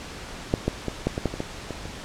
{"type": "clicks", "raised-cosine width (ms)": 2, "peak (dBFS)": [-6, -8, -13, -8, -13, -9, -18, -13, -17, -21], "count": 10, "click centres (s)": [0.539, 0.68, 0.883, 1.07, 1.179, 1.257, 1.34, 1.404, 1.707, 1.855], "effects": ["pink hiss -38 dBFS RMS until 2.04 s", "low-pass 7000 Hz 12 dB/octave"]}